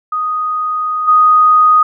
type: tone with level steps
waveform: sine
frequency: 1244.5 Hz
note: D#6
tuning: in tune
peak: -14 / -5 dBFS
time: 0.12-1.83 s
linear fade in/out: 5 ms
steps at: 1.07 s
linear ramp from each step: 20 ms
effects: none